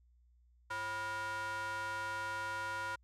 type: ring-modulated tone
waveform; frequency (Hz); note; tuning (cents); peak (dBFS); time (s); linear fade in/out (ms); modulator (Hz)
square; 220; A3; 0; -35; 0.7-2.96; 10; 1200
effects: added 60 Hz sine -64 dBFS peak until 3.03 s + low-pass 10000 Hz 12 dB/octave